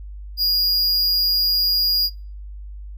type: tone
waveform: square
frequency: 4861 Hz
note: D#8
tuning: 41 cents flat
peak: -17 dBFS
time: 0.37-2.1 s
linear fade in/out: 50 ms
effects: noise-tail reverb RT60 0.4 s tail -26 dB re dry + added 50 Hz sine -32 dBFS peak until 2.97 s